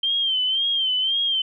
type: tone with vibrato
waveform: sine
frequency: 3136 Hz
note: G7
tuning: in tune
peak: -19 dBFS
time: 0.03-1.42 s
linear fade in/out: 5 ms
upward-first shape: sine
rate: 1.9 Hz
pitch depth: 76 cents each way
effects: none